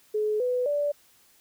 sine tone with pitch steps, 425.8 / 497.7 / 581.7 Hz, G#4 / B4 / D5, +43 / +13 / -17 cents, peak -23 dBFS, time 0.14-0.92 s, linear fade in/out 10 ms, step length 260 ms, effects white hiss -60 dBFS RMS until 1.4 s

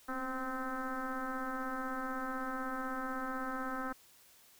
sine tone with frequency modulation, 779 Hz, G5, 11 cents flat, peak -35 dBFS, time 0.08-3.93 s, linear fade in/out 10 ms, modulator 257 Hz, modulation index 3.1, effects white hiss -62 dBFS RMS until 4.59 s

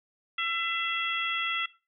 harmonic tone with a mistuned harmonic, 672 Hz, E5, 33 cents sharp, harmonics 2 / 3 / 4 / 5, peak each -33 / -33 / -33 / -33 dBFS, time 0.38-1.66 s, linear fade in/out 5 ms, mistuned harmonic 5, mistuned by -19 cents, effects noise-tail reverb RT60 0.3 s tail -18 dB re dry

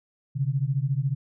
sine beating tone pair, 130.81 / 144.81 Hz, C3 / D3, 0 / -24 cents, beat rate 14 Hz, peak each -25 / -26 dBFS, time 0.35-1.15 s, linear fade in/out 20 ms, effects none

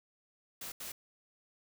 white noise bursts at uneven times, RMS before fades -43 dBFS, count 2, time 0.61-0.72 / 0.8-0.92 s, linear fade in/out 5 ms, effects none

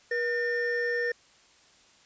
triangle tone pair together, 479.4 / 1810 Hz, A#4 / A6, +48 / +48 cents, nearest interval octave + major seventh, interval 2300 cents, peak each -27 dBFS, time 0.11-1.12 s, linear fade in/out 5 ms, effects white hiss -59 dBFS RMS until 2.05 s + resampled to 16000 Hz

